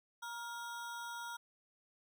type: ring-modulated tone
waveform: square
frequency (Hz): 1174.7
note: D6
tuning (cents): 0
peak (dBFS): -40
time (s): 0.22-1.37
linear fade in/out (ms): 10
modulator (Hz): 230
effects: none